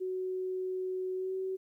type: tone with pitch glide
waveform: sine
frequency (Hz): 371.8 to 378.3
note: F#4 to F#4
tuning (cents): +8 to +38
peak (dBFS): -32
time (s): 0-1.57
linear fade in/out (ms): 20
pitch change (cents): +30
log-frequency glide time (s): 1.15-1.34
effects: 12-bit